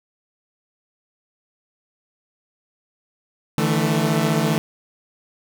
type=chord; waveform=sawtooth; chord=D suspended second; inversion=none; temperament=equal with one note detuned; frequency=149.83 / 164.81 / 220 Hz; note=D3 / E3 / A3; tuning=+35 / 0 / 0 cents; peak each=-18 dBFS; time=3.58-4.58 s; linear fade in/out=0 ms; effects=none